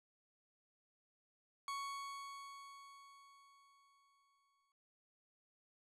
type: tone with exponential decay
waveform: 40% pulse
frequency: 1112 Hz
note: C#6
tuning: 5 cents sharp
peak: -39 dBFS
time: 1.68-4.72 s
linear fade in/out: 1 ms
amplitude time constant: 660 ms
effects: low-pass 9000 Hz 12 dB/octave